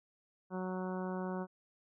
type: harmonic tone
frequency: 185 Hz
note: F#3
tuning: in tune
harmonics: 1 / 2 / 3 / 4 / 5 / 6 / 7 / 8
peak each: -38 / -42 / -45 / -48 / -47 / -50 / -54 / -52 dBFS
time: 0.5-1.47 s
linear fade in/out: 50 ms
effects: none